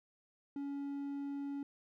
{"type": "tone", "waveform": "triangle", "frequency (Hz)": 281.3, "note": "C#4", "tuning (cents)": 26, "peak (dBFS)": -36, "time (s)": [0.56, 1.63], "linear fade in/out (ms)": 2, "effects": []}